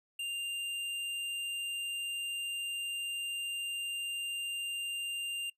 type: tone with tanh clipping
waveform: sine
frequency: 2793 Hz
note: F7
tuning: 1 cent flat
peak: -36 dBFS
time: 0.19-5.5 s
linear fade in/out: 5 ms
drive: 14 dB
effects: noise-tail reverb RT60 0.1 s tail -22 dB re dry + resampled to 32000 Hz

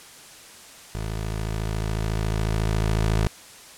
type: tone with level ramp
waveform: 20% pulse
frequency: 54 Hz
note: A1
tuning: 32 cents flat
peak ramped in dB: -23 to -14 dBFS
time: 0.95-3.27 s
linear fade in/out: 0 ms
effects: white hiss -45 dBFS RMS until 3.77 s + low-pass 10000 Hz 12 dB/octave

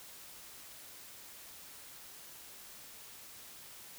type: silence
effects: white hiss -52 dBFS RMS until 3.98 s

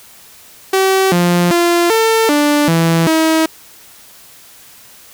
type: tone with pitch steps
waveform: sawtooth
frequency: 382.7 / 175.3 / 344.8 / 448.3 / 293.7 / 165.4 / 320 Hz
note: G4 / F3 / F4 / A4 / D4 / E3 / D#4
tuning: -42 / +7 / -22 / +32 / 0 / +6 / +49 cents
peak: -6 dBFS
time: 0.73-3.46 s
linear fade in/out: 5 ms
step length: 390 ms
effects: white hiss -41 dBFS RMS until 5.13 s

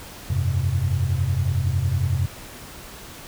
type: chord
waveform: sine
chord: F suspended second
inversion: none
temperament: just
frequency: 87.31 / 98.22 / 130.96 Hz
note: F2 / G2 / C3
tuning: 0 / +4 / +2 cents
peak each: -23 dBFS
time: 0.3-2.26 s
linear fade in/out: 5 ms
effects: tanh soft clip ceiling -10 dBFS + pink hiss -40 dBFS RMS until 3.27 s

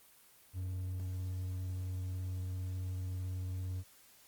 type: tone with vibrato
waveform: triangle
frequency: 92 Hz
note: F#2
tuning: 9 cents flat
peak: -34 dBFS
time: 0.53-3.84 s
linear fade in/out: 50 ms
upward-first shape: sine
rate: 18 Hz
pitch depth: 15 cents each way
effects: white hiss -62 dBFS RMS until 4.27 s + Opus 24 kbps

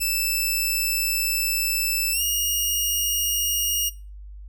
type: tone with pitch glide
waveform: 5% pulse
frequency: 2637 to 2859 Hz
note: E7 to F7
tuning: 0 to +40 cents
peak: -13 dBFS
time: 0-3.9 s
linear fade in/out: 20 ms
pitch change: +140 cents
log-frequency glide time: 2.12-2.22 s
effects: noise-tail reverb RT60 0.3 s tail -18 dB re dry + added 50 Hz sine -37 dBFS peak until 4.48 s

